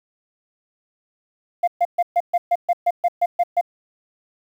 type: tone bursts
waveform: sine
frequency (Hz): 698.5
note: F5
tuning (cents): 0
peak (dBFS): -11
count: 12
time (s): 1.63-3.612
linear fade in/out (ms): 10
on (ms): 46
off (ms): 130
effects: tanh soft clip ceiling -13 dBFS + 8-bit